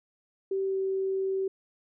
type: tone with pitch glide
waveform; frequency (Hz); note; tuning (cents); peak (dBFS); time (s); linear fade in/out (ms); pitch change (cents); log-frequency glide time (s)
sine; 386.8 to 384.1; G4 to G4; -23 to -35; -26; 0.51-1.48; 5; -12; 0.64-0.77
effects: none